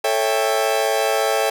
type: chord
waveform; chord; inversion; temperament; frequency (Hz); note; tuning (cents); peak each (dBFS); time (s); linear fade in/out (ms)
40% pulse; A dominant seventh; none; equal with one note detuned; 440 / 554.4 / 659.3 / 795.9; A4 / C#5 / E5 / G5; 0 / 0 / 0 / +26; -22; 0.04-1.5; 5
effects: none